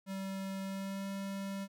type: tone with pitch glide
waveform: square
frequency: 193.2 to 196.01 Hz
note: G3 to G3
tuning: -25 to 0 cents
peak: -38 dBFS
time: 0.06-1.68 s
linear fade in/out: 50 ms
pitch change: +25 cents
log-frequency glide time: 0.62-1.07 s
effects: none